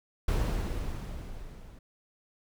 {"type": "noise with level ramp", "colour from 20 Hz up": "brown", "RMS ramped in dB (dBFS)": [-25, -49], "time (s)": [0.28, 1.79], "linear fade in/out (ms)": 5, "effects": []}